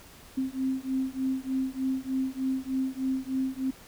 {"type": "beating tone pair", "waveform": "sine", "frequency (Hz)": [261.6, 264.9], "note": ["C4", "C4"], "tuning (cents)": [0, 22], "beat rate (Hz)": 3.3, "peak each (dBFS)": -30, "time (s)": [0.37, 3.71], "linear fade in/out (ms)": 10, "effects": ["pink hiss -51 dBFS RMS until 3.87 s"]}